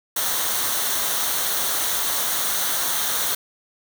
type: noise with comb filter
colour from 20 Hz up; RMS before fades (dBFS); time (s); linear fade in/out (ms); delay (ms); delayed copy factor
white; -23; 0.16-3.35; 5; 0.4; -0.55
effects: none